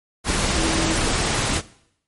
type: tone in noise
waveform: sine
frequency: 324.3 Hz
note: E4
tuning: 28 cents flat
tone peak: -24 dBFS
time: 0.55-0.98 s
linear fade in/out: 50 ms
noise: pink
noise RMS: -21 dBFS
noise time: 0.24-1.62 s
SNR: -6 dB
effects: noise-tail reverb RT60 0.7 s tail -19 dB re dry + MP3 48 kbps